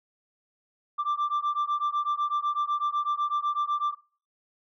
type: beating tone pair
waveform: sine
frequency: 1174.7 / 1182.7 Hz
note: D6 / D6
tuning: 0 / +12 cents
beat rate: 8 Hz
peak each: -26 dBFS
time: 0.98-3.95 s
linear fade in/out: 20 ms
effects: noise-tail reverb RT60 0.4 s tail -21 dB re dry + tanh soft clip ceiling -22 dBFS